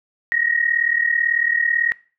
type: tone pair together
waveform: sine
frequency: 1864.7 / 1902.8 Hz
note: A#6 / A#6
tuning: 0 / +35 cents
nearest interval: unison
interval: 35 cents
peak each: -19 / -20 dBFS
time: 0.32-1.92 s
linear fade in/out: 0 ms
effects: noise-tail reverb RT60 0.4 s tail -22 dB re dry